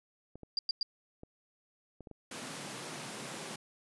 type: clicks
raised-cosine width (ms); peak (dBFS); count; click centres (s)
2; -34; 6; 0.356 / 0.433 / 1.234 / 2.007 / 2.072 / 2.113
type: tone bursts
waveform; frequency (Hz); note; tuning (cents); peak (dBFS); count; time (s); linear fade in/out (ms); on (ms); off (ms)
sine; 4785; D8; +32; -29; 3; 0.57-0.83; 2; 20; 100
type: high-pass noise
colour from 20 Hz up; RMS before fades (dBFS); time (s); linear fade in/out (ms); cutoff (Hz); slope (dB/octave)
pink; -43; 2.31-3.56; 5; 130; 48
effects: resampled to 24000 Hz